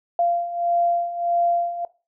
sine beating tone pair, 690 / 691.6 Hz, F5 / F5, -21 / -17 cents, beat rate 1.6 Hz, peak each -25 / -20 dBFS, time 0.19-1.85 s, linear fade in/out 2 ms, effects noise-tail reverb RT60 0.3 s tail -19 dB re dry

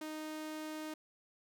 sawtooth tone, 309.9 Hz, D#4, 7 cents flat, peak -37 dBFS, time 0.01-0.94 s, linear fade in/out 5 ms, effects none

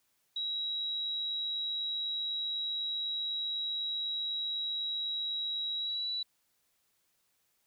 sine tone with pitch glide, 3864 to 3941 Hz, B7 to B7, -39 to -4 cents, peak -32 dBFS, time 0.36-6.23 s, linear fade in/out 5 ms, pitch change +35 cents, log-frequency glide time 5.76-6.1 s, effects white hiss -75 dBFS RMS until 7.66 s

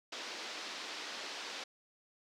white band-pass noise, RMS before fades -44 dBFS, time 0.12-1.64 s, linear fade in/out 5 ms, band 260 to 5100 Hz, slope 24 dB/octave, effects none

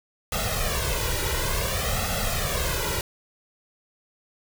pink noise with flanger, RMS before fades -26 dBFS, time 0.32-3.01 s, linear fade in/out 2 ms, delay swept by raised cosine 1.5 to 2.08 ms, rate 0.56 Hz, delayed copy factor +0.9, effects none

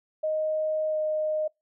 sine tone with pitch glide, 622.3 to 617.6 Hz, D#5 to D#5, 0 to -13 cents, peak -24 dBFS, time 0.23-1.48 s, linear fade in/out 10 ms, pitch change -13 cents, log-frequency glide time 0.89-0.97 s, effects noise-tail reverb RT60 0.2 s tail -26 dB re dry

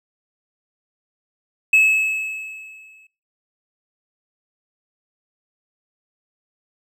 triangle tone with exponential decay, 2589 Hz, E7, 32 cents flat, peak -7 dBFS, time 1.73-3.07 s, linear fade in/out 5 ms, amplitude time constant 290 ms, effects noise-tail reverb RT60 0.4 s tail -24 dB re dry + tanh soft clip ceiling -3 dBFS

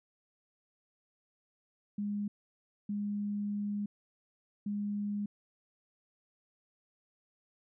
sine tone bursts at uneven times, 205.3 Hz, G#3, 20 cents flat, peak -32 dBFS, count 3, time 1.98-2.28 / 2.89-3.86 / 4.66-5.26 s, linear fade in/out 5 ms, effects none

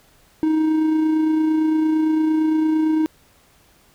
triangle tone with amplitude modulation, 313.6 Hz, D#4, 14 cents sharp, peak -12 dBFS, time 0.43-3.06 s, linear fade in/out 0 ms, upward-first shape sine, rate 28.8 Hz, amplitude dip 30%, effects pink hiss -55 dBFS RMS until 3.94 s

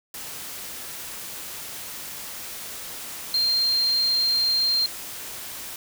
sine tone in noise, 4186 Hz, C8, in tune, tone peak -19 dBFS, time 3.34-4.86 s, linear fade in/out 2 ms, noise white, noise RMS -36 dBFS, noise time 0.14-5.76 s, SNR +14 dB, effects none

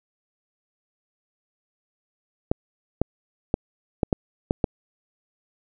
clicks, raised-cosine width 2 ms, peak -6 dBFS, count 7, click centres 2.515 / 3.016 / 3.541 / 4.032 / 4.128 / 4.509 / 4.642 s, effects none

